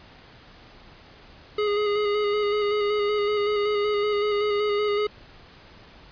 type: tone with vibrato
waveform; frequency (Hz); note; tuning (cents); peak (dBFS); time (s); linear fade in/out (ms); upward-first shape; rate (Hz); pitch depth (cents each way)
square; 415.3; G#4; 0; -22; 1.58-5.07; 5; square; 5.3; 20
effects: pink hiss -49 dBFS RMS until 6.11 s + resampled to 11025 Hz